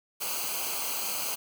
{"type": "noise with comb filter", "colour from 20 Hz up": "white", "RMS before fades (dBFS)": -32, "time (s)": [0.2, 1.36], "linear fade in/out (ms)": 20, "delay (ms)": 0.55, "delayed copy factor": -0.75, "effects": []}